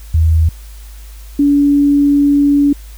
sine tone pair in turn, 80.6 / 285.8 Hz, E2 / D4, -38 / -47 cents, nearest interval octave + minor seventh, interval 2191 cents, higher second, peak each -7 dBFS, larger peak neither, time 0.14-0.49 / 1.39-2.73 s, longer second, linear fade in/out 5 ms, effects added 52 Hz sine -30 dBFS peak until 2.97 s + white hiss -43 dBFS RMS until 2.97 s

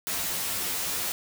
white noise with comb filter, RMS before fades -30 dBFS, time 0.07-1.12 s, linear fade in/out 0 ms, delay 11 ms, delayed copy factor +1, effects none

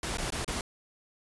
pink noise with dropouts, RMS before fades -33 dBFS, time 0.03-0.61 s, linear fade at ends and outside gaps 2 ms, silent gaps 0.172-0.183 / 0.304-0.322 / 0.446-0.478 s, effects resampled to 24000 Hz

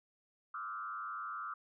sine tone with frequency modulation, 1286 Hz, E6, 43 cents flat, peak -39 dBFS, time 0.54-1.54 s, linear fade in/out 5 ms, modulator 100 Hz, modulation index 1.3, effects none

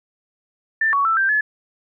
sine tone with pitch steps, 1779 / 1121 / 1327 / 1573 / 1714 Hz, A6 / C#6 / E6 / G6 / A6, +19 / +19 / +11 / +6 / -46 cents, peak -15 dBFS, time 0.81-1.41 s, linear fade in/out 5 ms, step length 120 ms, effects none

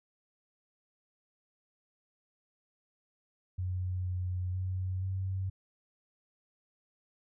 sine tone with pitch steps, 91.5 / 90.9 / 92.9 / 94.9 Hz, F#2 / F#2 / F#2 / F#2, -19 / -30 / +7 / +44 cents, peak -31 dBFS, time 3.58-5.5 s, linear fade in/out 10 ms, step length 480 ms, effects none

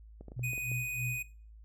clicks, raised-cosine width 2 ms, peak -34 dBFS, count 7, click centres 0.21 / 0.283 / 0.319 / 0.394 / 0.533 / 0.579 / 0.717 s
sine tone with tremolo, 123.6 Hz, B2, 2 cents sharp, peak -33 dBFS, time 0.36-1.24 s, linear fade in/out 10 ms, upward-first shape sine, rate 3.2 Hz, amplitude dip 95%
square tone, 2489 Hz, D#7, in tune, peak -35 dBFS, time 0.43-1.23 s, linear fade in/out 10 ms
effects noise-tail reverb RT60 0.4 s tail -20 dB re dry + added 54 Hz sine -50 dBFS peak until 1.64 s

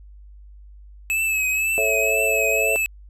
square tone with vibrato, 2588 Hz, E7, 32 cents flat, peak -20 dBFS, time 1.1-2.86 s, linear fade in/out 0 ms, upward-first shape triangle, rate 2 Hz, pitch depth 54 cents each way
sine chord, A major, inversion none, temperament equal, 440 / 554.4 / 659.3 Hz, A4 / C#5 / E5, 0 / 0 / 0 cents, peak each -25 / -26 / -25 dBFS, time 1.78-2.76 s, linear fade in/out 0 ms
effects added 50 Hz sine -41 dBFS peak until 3.09 s

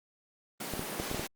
pink high-pass noise, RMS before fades -38 dBFS, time 0.6-1.27 s, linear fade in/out 5 ms, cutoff 170 Hz, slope 24 dB/octave
clicks, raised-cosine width 2 ms, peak -21 dBFS, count 6, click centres 0.737 / 0.794 / 0.999 / 1.114 / 1.146 / 1.195 s
effects Opus 24 kbps

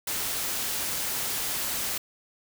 white noise, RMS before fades -30 dBFS, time 0.07-1.98 s, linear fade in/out 5 ms, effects none

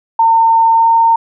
sine tone with pitch glide, 908 to 914.3 Hz, A#5 to A#5, -46 to -34 cents, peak -6 dBFS, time 0.19-1.16 s, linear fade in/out 5 ms, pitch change +12 cents, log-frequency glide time 0.73-0.88 s, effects none

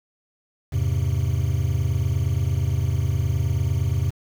triangle chord, E augmented, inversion none, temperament equal with one note detuned, 82.41 / 101.75 / 130.81 Hz, E2 / G#2 / B#2, 0 / -35 / 0 cents, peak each -22 dBFS, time 0.72-4.11 s, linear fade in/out 20 ms, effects 7-bit

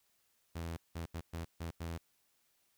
sawtooth tone bursts at uneven times, 83.3 Hz, E2, 19 cents sharp, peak -35 dBFS, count 6, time 0.55-0.77 / 0.95-1.06 / 1.14-1.21 / 1.33-1.45 / 1.6-1.71 / 1.8-1.98 s, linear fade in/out 10 ms, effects white hiss -75 dBFS RMS until 2.77 s

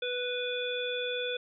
harmonic tone, 493.9 Hz, B4, in tune, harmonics 1 / 3 / 5 / 7, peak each -33 / -39 / -39 / -36 dBFS, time 0.02-1.37 s, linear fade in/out 5 ms, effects none

